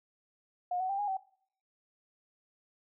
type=tone with pitch steps; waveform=sine; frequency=718 / 749 / 789 / 822 / 766 Hz; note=F5 / F#5 / G5 / G#5 / G5; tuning=+48 / +21 / +11 / -18 / -40 cents; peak=-30 dBFS; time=0.71-1.17 s; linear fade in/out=5 ms; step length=92 ms; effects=noise-tail reverb RT60 0.6 s tail -22 dB re dry